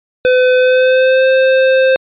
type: tone with pitch glide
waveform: square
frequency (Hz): 506 to 524.4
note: B4 to C5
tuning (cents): +42 to +4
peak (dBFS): -8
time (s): 0.25-1.96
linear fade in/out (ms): 0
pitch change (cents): +62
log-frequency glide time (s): 0.57-1.27
effects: resampled to 8000 Hz